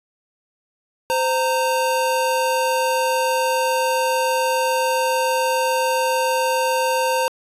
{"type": "tone pair together", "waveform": "square", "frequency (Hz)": [518, 923], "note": ["C5", "A#5"], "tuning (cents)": [-17, -17], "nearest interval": "minor seventh", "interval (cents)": 1000, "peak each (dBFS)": -21, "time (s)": [1.1, 7.28], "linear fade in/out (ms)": 0, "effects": ["resampled to 32000 Hz"]}